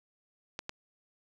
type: clicks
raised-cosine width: 0.2 ms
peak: -19 dBFS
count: 2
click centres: 0.591 / 0.694 s
effects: none